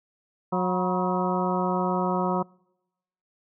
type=harmonic tone with a mistuned harmonic; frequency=181.8 Hz; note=F#3; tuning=30 cents flat; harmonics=1 / 2 / 3 / 4 / 5 / 6 / 7; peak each=-26 / -30 / -31 / -31 / -29 / -35 / -33 dBFS; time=0.52-2.43 s; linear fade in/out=10 ms; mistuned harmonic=5; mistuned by=+87 cents; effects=noise-tail reverb RT60 0.9 s tail -26 dB re dry